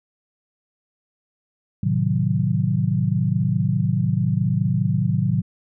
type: chord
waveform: sine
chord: A diminished seventh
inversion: none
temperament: equal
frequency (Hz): 110 / 130.81 / 155.56 / 185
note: A2 / C3 / Eb3 / Gb3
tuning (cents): 0 / 0 / 0 / 0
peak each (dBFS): -23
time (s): 1.83-5.42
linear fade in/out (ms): 5
effects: none